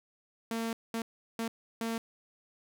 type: tone bursts at uneven times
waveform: sawtooth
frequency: 227.7 Hz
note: A#3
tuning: 40 cents flat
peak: -28 dBFS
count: 4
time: 0.51-0.73 / 0.94-1.02 / 1.39-1.48 / 1.81-1.98 s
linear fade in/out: 2 ms
effects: none